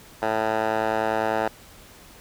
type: tone with band-pass filter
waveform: 10% pulse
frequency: 110 Hz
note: A2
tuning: in tune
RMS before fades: -24 dBFS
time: 0.22-1.48 s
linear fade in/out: 5 ms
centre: 940 Hz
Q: 2
effects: pink hiss -48 dBFS RMS until 2.2 s